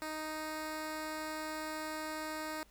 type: tone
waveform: 10% pulse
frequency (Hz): 310.9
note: D#4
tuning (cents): -1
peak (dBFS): -30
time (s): 0.02-2.63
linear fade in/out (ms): 0
effects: added 50 Hz sine -64 dBFS peak until 2.7 s + pink hiss -66 dBFS RMS until 2.7 s